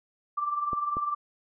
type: tone with tremolo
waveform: sine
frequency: 1174.7 Hz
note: D6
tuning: in tune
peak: -24 dBFS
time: 0.37-1.15 s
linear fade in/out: 10 ms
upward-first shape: sine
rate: 20 Hz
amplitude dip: 60%
type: clicks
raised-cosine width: 2 ms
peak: -23 dBFS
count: 2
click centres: 0.732 / 0.969 s
effects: none